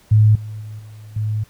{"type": "tone with level steps", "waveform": "sine", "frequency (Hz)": 107.3, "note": "A2", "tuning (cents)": -43, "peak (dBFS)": [-8, -27, -29, -35, -18], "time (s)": [0.11, 1.44], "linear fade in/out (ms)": 10, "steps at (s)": [0.35, 0.61, 0.79, 1.16], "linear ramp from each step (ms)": 5, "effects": ["pink hiss -52 dBFS RMS until 1.49 s"]}